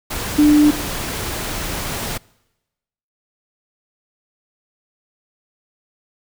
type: tone in noise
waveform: sine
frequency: 297.6 Hz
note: D4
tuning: 23 cents sharp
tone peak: -8 dBFS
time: 0.38-0.71 s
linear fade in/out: 10 ms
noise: pink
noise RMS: -25 dBFS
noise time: 0.1-2.18 s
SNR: +14 dB
effects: noise-tail reverb RT60 1.0 s tail -25 dB re dry